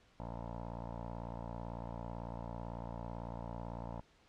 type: tone with low-pass filter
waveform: 15% pulse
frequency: 58 Hz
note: A#1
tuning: 8 cents flat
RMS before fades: -44 dBFS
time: 0.2-4.01 s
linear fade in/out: 0 ms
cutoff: 840 Hz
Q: 4.8
effects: pink hiss -67 dBFS RMS until 4.28 s + low-pass 5000 Hz 12 dB/octave